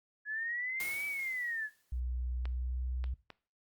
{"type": "linear two-way sweep", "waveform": "sine", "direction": "up then down", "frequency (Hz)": [1685, 2306, 1685], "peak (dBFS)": -34, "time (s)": [0.25, 1.7], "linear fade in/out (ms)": 50, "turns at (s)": 1.06}
{"type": "noise with exponential decay", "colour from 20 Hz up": "white", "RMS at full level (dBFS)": -40, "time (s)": [0.8, 2], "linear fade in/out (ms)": 1, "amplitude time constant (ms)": 260}
{"type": "tone with pitch glide", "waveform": "sine", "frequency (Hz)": [61.74, 62.86], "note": ["B1", "B1"], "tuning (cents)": [0, 31], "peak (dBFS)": -33, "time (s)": [1.92, 3.14], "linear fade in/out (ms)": 5, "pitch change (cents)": 31, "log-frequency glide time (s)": [2.43, 2.81]}
{"type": "clicks", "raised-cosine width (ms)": 0.3, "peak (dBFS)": [-28, -30, -30], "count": 3, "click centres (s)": [2.455, 3.041, 3.303]}
{"effects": ["noise-tail reverb RT60 0.4 s tail -20 dB re dry", "Opus 48 kbps"]}